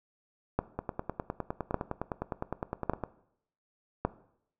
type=two click trains; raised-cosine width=1 ms; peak=-12 / -18 dBFS; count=4 / 23; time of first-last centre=0.59-4.05 / 0.79-3.037 s; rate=0.867 / 9.79 Hz; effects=noise-tail reverb RT60 0.7 s tail -17 dB re dry